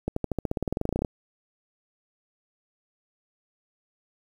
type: accelerating click train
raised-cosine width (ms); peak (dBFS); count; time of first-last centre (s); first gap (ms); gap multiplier
2; -13; 20; 0.08-1.048; 84; 0.94
effects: 8-bit